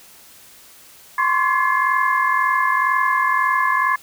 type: tone cluster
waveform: sine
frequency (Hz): 1035 / 1077 / 1138 / 1708 / 2107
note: C6 / C6 / C#6 / G#6 / C7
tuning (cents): -19 / +50 / +45 / +48 / +12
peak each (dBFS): -19 / -23 / -24 / -20 / -28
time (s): 1.18-3.96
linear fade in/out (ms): 5
effects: white hiss -46 dBFS RMS until 4.02 s